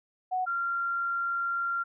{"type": "tone pair in turn", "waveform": "sine", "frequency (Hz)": [740, 1381.7], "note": ["F#5", "F6"], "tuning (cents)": [0, -19], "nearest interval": "major seventh", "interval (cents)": 1081, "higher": "second", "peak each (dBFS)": [-26, -27], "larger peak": "first", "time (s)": [[0.31, 0.46], [0.46, 1.84]], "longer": "second", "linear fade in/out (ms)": 20, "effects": []}